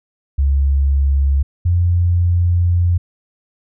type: tone pair in turn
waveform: sine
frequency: 69.3 / 87.5 Hz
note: C#2 / F2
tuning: 0 / +4 cents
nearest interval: major third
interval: 404 cents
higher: second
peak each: -11 dBFS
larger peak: neither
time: 0.38-1.43 / 1.65-2.98 s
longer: second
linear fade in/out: 10 ms
effects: none